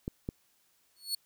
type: clicks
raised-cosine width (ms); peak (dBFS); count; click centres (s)
3; -21; 2; 0.079 / 0.289
type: tone with exponential growth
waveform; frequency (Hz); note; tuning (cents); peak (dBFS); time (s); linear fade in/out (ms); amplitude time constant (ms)
sawtooth; 4399; C#8; -14; -25; 0.96-1.15; 5; 41
effects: white hiss -70 dBFS RMS until 1.25 s